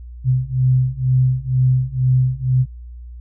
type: beating tone pair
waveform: sine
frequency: 127.4 / 129.5 Hz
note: C3 / C3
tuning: -46 / -17 cents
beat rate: 2.1 Hz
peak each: -17 / -16 dBFS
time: 0.24-2.66 s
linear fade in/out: 50 ms
effects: added 60 Hz sine -32 dBFS peak until 3.2 s